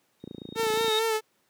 sine tone with exponential growth, 3729 Hz, A#7, in tune, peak -24 dBFS, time 0.2-0.99 s, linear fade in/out 1 ms, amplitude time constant 170 ms
click train, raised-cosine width 3 ms, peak -22 dBFS, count 19, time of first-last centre 0.24-0.881 s, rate 28.1 Hz
sawtooth tone with vibrato, 442.9 Hz, A4, 11 cents sharp, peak -20 dBFS, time 0.55-1.21 s, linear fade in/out 50 ms, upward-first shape sine, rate 4.5 Hz, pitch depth 39 cents each way
effects pink hiss -69 dBFS RMS until 1.49 s + high-pass 200 Hz 12 dB/octave

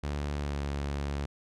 sawtooth tone with pitch glide, 72.6 to 70.98 Hz, D2 to C#2, -19 to +42 cents, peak -27 dBFS, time 0.03-1.26 s, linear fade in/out 10 ms, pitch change -39 cents, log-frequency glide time 0.4-0.56 s, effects low-pass 7000 Hz 12 dB/octave

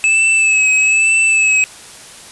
square tone with vibrato, 2604 Hz, E7, 22 cents flat, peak -10 dBFS, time 0.04-1.64 s, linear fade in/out 0 ms, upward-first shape sine, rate 1.1 Hz, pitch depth 37 cents each way, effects white hiss -36 dBFS RMS until 2.31 s + resampled to 24000 Hz

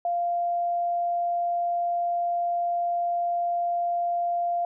sine tone, 695 Hz, F5, 9 cents flat, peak -23 dBFS, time 0.05-4.65 s, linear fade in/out 2 ms, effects none

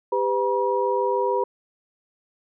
sine tone cluster, 397.3 / 504 / 960 Hz, G4 / B4 / B5, +23 / +35 / -49 cents, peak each -24 dBFS, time 0.12-1.44 s, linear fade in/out 5 ms, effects none

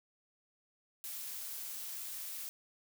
blue noise, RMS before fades -43 dBFS, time 1.04-2.49 s, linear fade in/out 0 ms, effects none

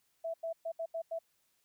sine tone bursts at uneven times, 659.3 Hz, E5, in tune, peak -34 dBFS, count 6, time 0.24-0.34 / 0.43-0.53 / 0.65-0.72 / 0.79-0.86 / 0.94-1.02 / 1.11-1.19 s, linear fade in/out 10 ms, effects white hiss -75 dBFS RMS until 1.64 s

